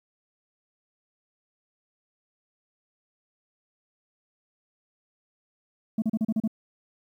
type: tone bursts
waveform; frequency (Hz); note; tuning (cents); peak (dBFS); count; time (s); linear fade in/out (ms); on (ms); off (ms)
sine; 219.8; A3; -2; -19; 7; 5.98-6.477; 5; 41; 35
effects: tanh soft clip ceiling -21 dBFS + 10-bit